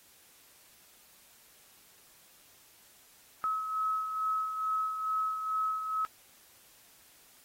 sine beating tone pair, 1285 / 1287.3 Hz, E6 / E6, -45 / -41 cents, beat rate 2.3 Hz, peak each -30 / -39 dBFS, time 3.44-6.05 s, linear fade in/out 0 ms, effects white hiss -60 dBFS RMS until 7.44 s + AAC 48 kbps

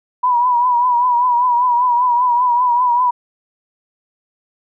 sine tone with vibrato, 978 Hz, B5, 17 cents flat, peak -11 dBFS, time 0.23-3.11 s, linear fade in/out 10 ms, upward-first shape triangle, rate 5.1 Hz, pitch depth 67 cents each way, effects none

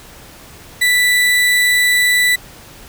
35% pulse tone, 1975.5 Hz, B6, in tune, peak -9 dBFS, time 0.81-2.36 s, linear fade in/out 10 ms, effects pink hiss -39 dBFS RMS until 2.88 s

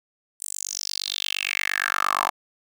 10% pulse tone with high-pass filter sweep, 48.67 Hz, G1, 12 cents flat, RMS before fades -27 dBFS, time 0.4-2.3 s, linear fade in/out 10 ms, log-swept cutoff 9000 to 910 Hz, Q 5.3, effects none

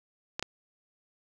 clicks, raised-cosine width 0.2 ms, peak -14 dBFS, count 2, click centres 0.395 / 0.426 s, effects none

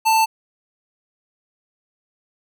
square tone, 887 Hz, A5, 14 cents sharp, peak -14 dBFS, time 0.05-0.26 s, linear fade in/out 20 ms, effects none

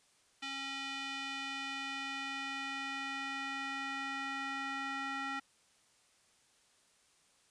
square tone with band-pass filter sweep, 272.4 Hz, C#4, 30 cents flat, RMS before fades -40 dBFS, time 0.42-5.4 s, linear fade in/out 10 ms, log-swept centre 2900 to 1700 Hz, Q 1.6, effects white hiss -69 dBFS RMS until 7.5 s + resampled to 22050 Hz

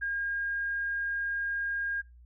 sine tone, 1619 Hz, G#6, 45 cents flat, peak -29 dBFS, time 0.01-2.02 s, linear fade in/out 20 ms, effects noise-tail reverb RT60 0.2 s tail -20 dB re dry + added 60 Hz sine -51 dBFS peak until 2.25 s

